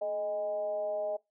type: tone with frequency modulation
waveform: sine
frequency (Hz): 622.3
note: D#5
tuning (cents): 0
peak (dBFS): -30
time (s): 0.01-1.17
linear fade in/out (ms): 10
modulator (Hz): 195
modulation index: 0.49
effects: noise-tail reverb RT60 0.2 s tail -22 dB re dry